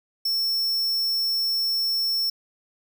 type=tone; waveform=square; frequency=5400 Hz; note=E8; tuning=41 cents sharp; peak=-22 dBFS; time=0.25-2.3 s; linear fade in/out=5 ms; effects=none